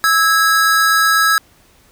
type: tone pair together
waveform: square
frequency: 1308 / 1648 Hz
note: E6 / G#6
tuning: -14 / -14 cents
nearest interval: major third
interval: 400 cents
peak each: -14 dBFS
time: 0.04-1.38 s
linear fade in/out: 0 ms
effects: pink hiss -51 dBFS RMS until 1.91 s